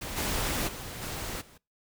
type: noise with level steps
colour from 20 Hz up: pink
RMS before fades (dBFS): -37 / -30 / -40 / -36 / -55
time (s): 0.01-1.58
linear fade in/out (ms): 10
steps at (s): 0.16 / 0.67 / 1.01 / 1.4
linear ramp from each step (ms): 20
effects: noise-tail reverb RT60 0.3 s tail -25 dB re dry